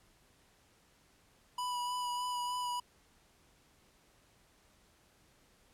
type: tone with vibrato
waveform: square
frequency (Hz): 984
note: B5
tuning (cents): -7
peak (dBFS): -35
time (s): 1.58-2.8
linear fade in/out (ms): 5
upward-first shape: sine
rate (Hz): 3.3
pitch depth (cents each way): 17
effects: pink hiss -67 dBFS RMS until 5.73 s + low-pass 12000 Hz 12 dB/octave